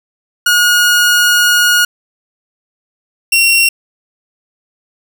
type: tone pair in turn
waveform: sawtooth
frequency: 1441 / 2737 Hz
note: F#6 / F7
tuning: -46 / -36 cents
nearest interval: major seventh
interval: 1110 cents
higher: second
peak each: -4 dBFS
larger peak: neither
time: 0.46-1.85 / 3.32-3.69 s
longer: first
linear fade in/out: 5 ms
effects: none